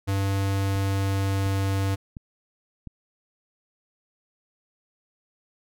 square tone with pitch glide, 98 to 97.44 Hz, G2 to G2, 0 to -10 cents, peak -23 dBFS, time 0.07-1.96 s, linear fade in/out 20 ms, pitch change -10 cents, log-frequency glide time 0.36-1.68 s
click train, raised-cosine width 5 ms, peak -25 dBFS, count 4, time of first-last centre 0.76-2.873 s, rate 1.42 Hz
effects none

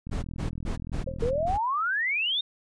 click train, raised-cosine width 5 ms, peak -24 dBFS, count 58, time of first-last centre 0.07-1.453 s, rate 41.2 Hz
brown noise bursts, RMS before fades -30 dBFS, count 6, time 0.11-1.58 s, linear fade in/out 20 ms, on 120 ms, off 150 ms
sine tone with exponential decay, 534 Hz, C5, 35 cents sharp, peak -27 dBFS, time 1.07-1.25 s, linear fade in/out 5 ms, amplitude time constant 37 ms
sine exponential sweep, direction up, 449.1 to 3729 Hz, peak -24 dBFS, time 1.22-2.41 s, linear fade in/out 5 ms
effects resampled to 22050 Hz

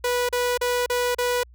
sawtooth tone bursts, 490.3 Hz, B4, 13 cents flat, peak -17 dBFS, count 5, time 0.04-1.434 s, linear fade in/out 5 ms, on 250 ms, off 36 ms, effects added 60 Hz sine -46 dBFS peak until 1.54 s

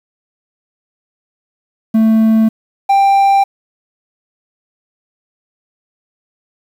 triangle tone pair in turn, 221.5 / 789.3 Hz, A3 / G5, +12 / +12 cents, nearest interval octave + minor seventh, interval 2200 cents, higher second, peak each -5 dBFS, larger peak neither, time 1.94-2.49 / 2.89-3.44 s, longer neither, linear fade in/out 10 ms, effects 7-bit

